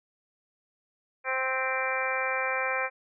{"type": "harmonic tone with a mistuned harmonic", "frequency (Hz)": 261.6, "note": "C4", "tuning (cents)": 0, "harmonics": [2, 3, 4, 5, 6, 7, 8, 9], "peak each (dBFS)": [-33, -36, -35, -36, -34, -36, -38, -32], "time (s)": [1.24, 2.9], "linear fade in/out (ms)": 50, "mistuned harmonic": 8, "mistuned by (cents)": -25, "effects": []}